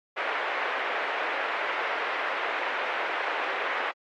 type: band-pass noise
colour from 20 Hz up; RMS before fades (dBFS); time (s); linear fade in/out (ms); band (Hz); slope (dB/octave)
white; -30; 0.16-3.92; 20; 440 to 2200; 24
effects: AAC 48 kbps